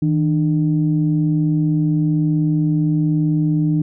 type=tone pair together; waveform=sine; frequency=158.81 / 299.8 Hz; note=D#3 / D4; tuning=+36 / +36 cents; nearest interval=major seventh; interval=1100 cents; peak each=-15 / -18 dBFS; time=0.02-3.82 s; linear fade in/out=5 ms; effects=tanh soft clip ceiling -6 dBFS